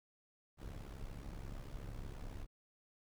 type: noise with amplitude modulation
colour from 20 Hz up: brown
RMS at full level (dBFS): -43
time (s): 0.57-2.47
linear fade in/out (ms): 50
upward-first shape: sine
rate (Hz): 68.4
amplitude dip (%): 75
effects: none